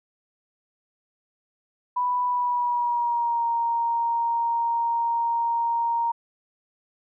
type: tone with pitch glide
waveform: sine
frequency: 987.8 to 932.4 Hz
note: B5 to A#5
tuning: 0 to 0 cents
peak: -21 dBFS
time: 1.96-6.12 s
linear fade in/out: 10 ms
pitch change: -100 cents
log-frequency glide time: 2.25-3.46 s
effects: none